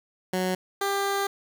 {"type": "tone pair in turn", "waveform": "15% pulse", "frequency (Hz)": [184.7, 397.1], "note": ["F#3", "G4"], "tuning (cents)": [-3, 22], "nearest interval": "octave + minor second", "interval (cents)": 1325, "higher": "second", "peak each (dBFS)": -18, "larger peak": "neither", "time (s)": [[0.33, 0.55], [0.81, 1.27]], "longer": "second", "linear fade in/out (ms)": 5, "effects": ["10-bit"]}